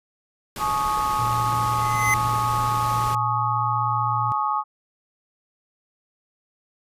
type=noise; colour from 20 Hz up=pink; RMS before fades=-33 dBFS; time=0.56-3.15 s; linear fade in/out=2 ms
type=chord; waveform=sine; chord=Ab suspended fourth; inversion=none; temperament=equal with one note detuned; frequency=850 / 1108.7 / 1244.5 Hz; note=Ab5 / Db6 / Eb6; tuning=+40 / 0 / 0 cents; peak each=-25 dBFS; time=0.58-4.64 s; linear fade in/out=50 ms
type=tone; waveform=sine; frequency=116.54 Hz; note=A#2; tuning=in tune; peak=-27 dBFS; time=1.19-4.32 s; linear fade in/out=0 ms
type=tone with exponential growth; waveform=square; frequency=2047 Hz; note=C7; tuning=38 cents flat; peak=-17 dBFS; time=1.63-2.14 s; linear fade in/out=1 ms; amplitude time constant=110 ms
effects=resampled to 32000 Hz